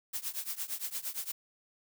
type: noise with tremolo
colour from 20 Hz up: blue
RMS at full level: -34 dBFS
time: 0.13-1.32 s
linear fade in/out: 10 ms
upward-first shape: triangle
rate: 8.7 Hz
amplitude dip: 95%
effects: none